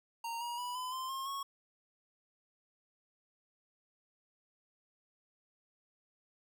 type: tone with pitch steps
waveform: square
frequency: 926 / 953.1 / 981.1 / 1009.8 / 1039.4 / 1069.9 / 1101.2 Hz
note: A#5 / A#5 / B5 / B5 / C6 / C6 / C#6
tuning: -12 / +38 / -12 / +38 / -12 / +38 / -12 cents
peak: -38 dBFS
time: 0.24-1.43 s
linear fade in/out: 5 ms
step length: 170 ms
effects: none